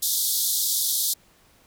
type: band-pass noise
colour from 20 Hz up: white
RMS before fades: -24 dBFS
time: 0.02-1.14 s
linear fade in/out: 10 ms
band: 3400 to 16000 Hz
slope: 96 dB/octave
effects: pink hiss -58 dBFS RMS until 1.66 s